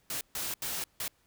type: noise bursts at uneven times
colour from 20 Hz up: white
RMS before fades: -35 dBFS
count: 4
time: 0.1-0.21 / 0.35-0.54 / 0.62-0.84 / 1-1.08 s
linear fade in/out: 2 ms
effects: pink hiss -69 dBFS RMS until 1.26 s